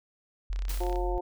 sine tone, 44.79 Hz, F1, 44 cents sharp, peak -28 dBFS, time 0.5-1.18 s, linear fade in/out 0 ms
click train, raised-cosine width 0.2 ms, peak -27 dBFS, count 15, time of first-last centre 0.53-0.958 s, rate 32.7 Hz
white noise with exponential decay, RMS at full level -37 dBFS, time 0.69-1.15 s, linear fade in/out 5 ms, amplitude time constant 99 ms
harmonic tone, 178.3 Hz, F3, 36 cents sharp, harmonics 2 / 3 / 4 / 5, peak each -32 / -38 / -36 / -38 dBFS, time 0.8-1.21 s, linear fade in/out 10 ms
effects none

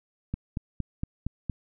click train, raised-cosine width 5 ms, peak -17 dBFS, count 6, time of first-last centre 0.34-1.497 s, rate 4.32 Hz, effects none

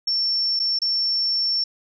sine tone with dropouts, 5430 Hz, F8, 50 cents flat, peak -19 dBFS, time 0.07-1.64 s, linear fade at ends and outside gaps 5 ms, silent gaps 0.593-0.598 / 0.789-0.817 s, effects none

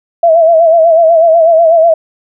sine tone with vibrato, 659.3 Hz, E5, in tune, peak -3 dBFS, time 0.23-1.94 s, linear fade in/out 5 ms, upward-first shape sine, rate 8.1 Hz, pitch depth 68 cents each way, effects none

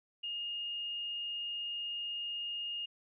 sine tone, 2842 Hz, F7, 30 cents sharp, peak -36 dBFS, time 0.23-2.86 s, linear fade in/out 10 ms, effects none

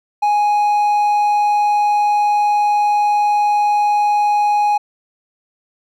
triangle tone, 830.6 Hz, G#5, in tune, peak -10 dBFS, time 0.22-4.78 s, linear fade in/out 10 ms, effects none

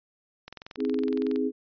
click train, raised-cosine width 0.2 ms, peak -23 dBFS, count 20, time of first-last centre 0.48-1.36 s, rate 21.6 Hz
sine chord, Ab major, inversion first, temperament equal with one note detuned, 261.6 / 317.5 / 415.3 Hz, C4 / Eb4 / Ab4, 0 / +35 / 0 cents, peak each -27 / -31 / -28 dBFS, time 0.77-1.52 s, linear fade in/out 50 ms
effects resampled to 11025 Hz

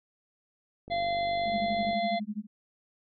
click train, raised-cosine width 2 ms, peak -31 dBFS, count 52, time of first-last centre 0.88-1.932 s, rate 48.5 Hz
harmonic tone, 688 Hz, F5, 26 cents flat, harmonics 1 / 3 / 5 / 6, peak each -27 / -37 / -41 / -43 dBFS, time 0.9-2.2 s, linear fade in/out 20 ms
sine tone with tremolo, 210 Hz, G#3, 19 cents sharp, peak -29 dBFS, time 1.45-2.47 s, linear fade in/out 50 ms, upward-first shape sine, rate 12 Hz, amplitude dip 100%
effects none

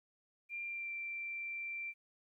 sine tone with pitch glide, 2384 to 2353 Hz, D7 to D7, +25 to +3 cents, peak -39 dBFS, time 0.49-1.94 s, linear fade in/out 50 ms, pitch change -22 cents, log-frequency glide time 0.63-0.91 s, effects 13-bit

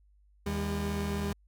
30% pulse tone pair together, 79.1 / 201.5 Hz, D#2 / G3, +29 / +48 cents, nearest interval octave + major third, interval 1619 cents, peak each -31 / -30 dBFS, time 0.46-1.33 s, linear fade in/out 5 ms, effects added 50 Hz sine -60 dBFS peak until 1.47 s

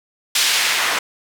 white noise with band-pass filter sweep, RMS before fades -18 dBFS, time 0.35-0.99 s, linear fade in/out 5 ms, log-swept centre 3700 to 1300 Hz, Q 0.89, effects none

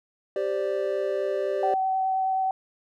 triangle chord, G suspended fourth, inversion none, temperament equal, 392 / 523.3 / 587.3 Hz, G4 / C5 / D5, 0 / 0 / 0 cents, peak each -26 / -29 / -26 dBFS, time 0.36-1.74 s, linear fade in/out 2 ms
sine tone with vibrato, 761 Hz, F#5, 48 cents sharp, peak -22 dBFS, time 1.63-2.51 s, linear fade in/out 2 ms, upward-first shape triangle, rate 9.5 Hz, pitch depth 12 cents each way
effects none

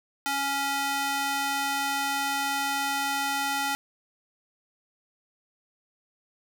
square tone with high-pass filter, 278.4 Hz, C#4, 8 cents sharp, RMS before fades -28 dBFS, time 0.26-3.75 s, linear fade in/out 0 ms, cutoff 880 Hz, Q 0.92, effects none

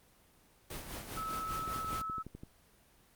pink noise with tremolo, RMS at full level -41 dBFS, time 0.7-2.02 s, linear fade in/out 5 ms, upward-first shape sine, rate 5 Hz, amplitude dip 55%
sine tone, 1300 Hz, E6, 24 cents flat, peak -36 dBFS, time 1.16-2.23 s, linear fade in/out 20 ms
click train, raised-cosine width 3 ms, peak -32 dBFS, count 12, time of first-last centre 1.51-2.434 s, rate 11.9 Hz
effects pink hiss -65 dBFS RMS until 3.15 s + Opus 24 kbps

